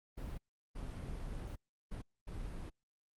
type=noise bursts at uneven times; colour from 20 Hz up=brown; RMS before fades=-43 dBFS; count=4; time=0.17-0.38 / 0.75-1.56 / 1.91-2.02 / 2.27-2.7 s; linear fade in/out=10 ms; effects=Opus 32 kbps